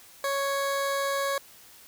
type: tone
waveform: 20% pulse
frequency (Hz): 554.4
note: C#5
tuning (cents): 0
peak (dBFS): -21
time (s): 0.24-1.38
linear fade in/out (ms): 2
effects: white hiss -52 dBFS RMS until 1.87 s